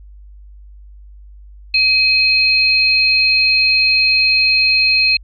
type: tone pair together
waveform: sine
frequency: 2528 / 4210 Hz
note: D#7 / C8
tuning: +27 / +10 cents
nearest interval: major sixth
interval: 883 cents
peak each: -12 / -14 dBFS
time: 1.74-5.17 s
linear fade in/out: 5 ms
effects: added 50 Hz sine -36 dBFS peak until 5.23 s